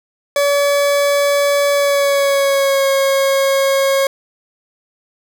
40% pulse tone with pitch glide, 570 to 545.2 Hz, C#5 to C#5, +48 to -29 cents, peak -11 dBFS, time 0.36-4.07 s, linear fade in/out 2 ms, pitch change -77 cents, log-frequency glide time 1.72-2.89 s, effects none

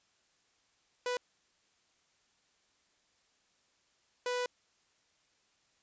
sawtooth tone bursts at uneven times, 493.9 Hz, B4, in tune, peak -28 dBFS, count 2, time 1.06-1.17 / 4.26-4.46 s, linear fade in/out 2 ms, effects white hiss -72 dBFS RMS until 5.82 s + resampled to 16000 Hz

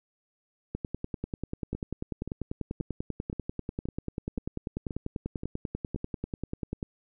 two click trains, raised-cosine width 3 ms, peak -22 / -19 dBFS, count 9 / 63, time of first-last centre 1.75-5.961 / 0.75-6.828 s, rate 1.9 / 10.2 Hz, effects none

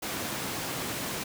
pink high-pass noise, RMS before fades -34 dBFS, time 0.02-1.24 s, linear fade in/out 10 ms, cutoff 130 Hz, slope 12 dB/octave, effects none

